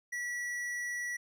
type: tone with tanh clipping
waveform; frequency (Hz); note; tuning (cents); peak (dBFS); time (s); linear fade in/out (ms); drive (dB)
sine; 1942; B6; -30; -36; 0.12-1.17; 10; 13
effects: none